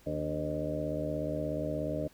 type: harmonic tone with a mistuned harmonic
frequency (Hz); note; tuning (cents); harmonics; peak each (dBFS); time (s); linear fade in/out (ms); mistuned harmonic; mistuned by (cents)
76.8; D#2; -22; 1 / 2 / 3 / 4 / 5 / 6 / 7 / 8; -42 / -38 / -46 / -37 / -46 / -42 / -39 / -36; 0.06-2.08; 10; 4; -76
effects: pink hiss -61 dBFS RMS until 2.13 s